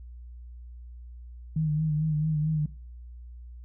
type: tone with vibrato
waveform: sine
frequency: 154.4 Hz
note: D#3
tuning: 13 cents flat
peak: -23 dBFS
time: 1.56-2.66 s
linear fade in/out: 5 ms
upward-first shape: sine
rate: 4.5 Hz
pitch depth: 44 cents each way
effects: noise-tail reverb RT60 0.4 s tail -19 dB re dry + added 60 Hz sine -41 dBFS peak until 3.64 s